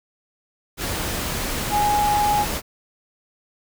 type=tone in noise; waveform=sine; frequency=830.6 Hz; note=G#5; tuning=in tune; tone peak=-17 dBFS; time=1.7-2.46 s; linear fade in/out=50 ms; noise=pink; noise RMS=-26 dBFS; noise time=0.77-2.62 s; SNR=+6 dB; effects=none